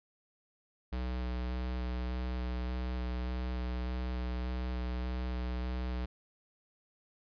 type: tone with vibrato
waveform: square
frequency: 62 Hz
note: B1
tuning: 7 cents sharp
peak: -34 dBFS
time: 0.92-6.06 s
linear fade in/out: 10 ms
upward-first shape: square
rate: 1.7 Hz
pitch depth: 11 cents each way
effects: resampled to 11025 Hz